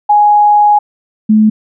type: tone pair in turn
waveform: sine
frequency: 832 / 215.6 Hz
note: G#5 / A3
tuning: +3 / -35 cents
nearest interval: octave + major seventh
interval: 2338 cents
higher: first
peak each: -4 dBFS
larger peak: neither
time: 0.09-0.79 / 1.29-1.5 s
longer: first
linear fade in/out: 10 ms
effects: none